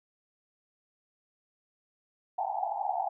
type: band-pass noise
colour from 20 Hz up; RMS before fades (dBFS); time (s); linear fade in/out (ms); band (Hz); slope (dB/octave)
pink; -32; 2.38-3.09; 10; 710 to 870; 96
effects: none